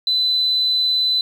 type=tone; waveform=sine; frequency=4011 Hz; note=B7; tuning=26 cents sharp; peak=-15 dBFS; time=0.07-1.21 s; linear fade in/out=2 ms; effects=7-bit